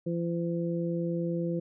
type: harmonic tone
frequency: 170 Hz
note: F3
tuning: 46 cents flat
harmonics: 1 / 2 / 3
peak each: -30 / -33 / -35 dBFS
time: 0.06-1.6 s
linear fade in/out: 10 ms
effects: none